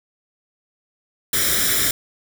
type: noise with comb filter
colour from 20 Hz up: white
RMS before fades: -19 dBFS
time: 1.33-1.91 s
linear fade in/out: 2 ms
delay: 0.55 ms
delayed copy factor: +0.75
effects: none